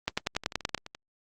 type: two click trains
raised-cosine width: 0.2 ms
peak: -23 / -9 dBFS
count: 10 / 8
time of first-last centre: 0.18-0.949 / 0.08-0.747 s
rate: 11.7 / 10.5 Hz
effects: Opus 32 kbps